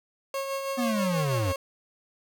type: tone with tremolo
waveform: 30% pulse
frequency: 545 Hz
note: C#5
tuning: 29 cents flat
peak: -25 dBFS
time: 0.34-1.56 s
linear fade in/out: 2 ms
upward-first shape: sine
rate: 6.2 Hz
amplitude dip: 40%
type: linear sweep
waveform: square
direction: down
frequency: 251.8 to 84.4 Hz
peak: -26 dBFS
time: 0.77-1.53 s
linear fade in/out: 20 ms
effects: none